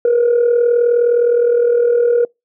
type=tone with amplitude modulation; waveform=sine; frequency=477.3 Hz; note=A#4; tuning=41 cents sharp; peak=-6 dBFS; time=0.05-2.25 s; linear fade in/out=2 ms; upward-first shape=sine; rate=39.5 Hz; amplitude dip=60%; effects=noise-tail reverb RT60 0.2 s tail -26 dB re dry + tanh soft clip ceiling -6 dBFS